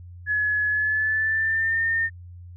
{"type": "tone with pitch glide", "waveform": "sine", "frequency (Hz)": [1698, 1819.9], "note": ["G#6", "A#6"], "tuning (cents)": [38, -42], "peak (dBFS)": -20, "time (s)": [0.26, 2.1], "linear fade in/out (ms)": 50, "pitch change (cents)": 120, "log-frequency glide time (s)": [0.68, 1.83], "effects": ["added 88 Hz sine -39 dBFS peak until 2.56 s"]}